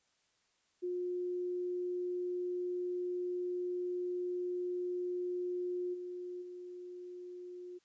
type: tone with level steps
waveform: sine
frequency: 358 Hz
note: F4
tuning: 43 cents sharp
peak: -34 / -40 / -44 dBFS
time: 0.82-7.79 s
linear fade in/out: 20 ms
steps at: 5.93 / 6.41 s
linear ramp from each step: 20 ms
effects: white hiss -75 dBFS RMS until 7.84 s + resampled to 16000 Hz